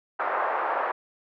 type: band-pass noise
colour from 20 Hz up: pink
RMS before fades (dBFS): -27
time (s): 0.19-0.92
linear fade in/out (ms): 10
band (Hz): 570 to 1500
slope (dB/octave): 24
effects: none